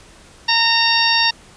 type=harmonic tone with a mistuned harmonic; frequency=919 Hz; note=A#5; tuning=25 cents flat; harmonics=1 / 2 / 3 / 4 / 5 / 6; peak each=-20 / -20 / -20 / -20 / -20 / -20 dBFS; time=0.48-1.31 s; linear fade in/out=10 ms; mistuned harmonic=4; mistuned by=+17 cents; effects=pink hiss -45 dBFS RMS until 1.56 s + resampled to 22050 Hz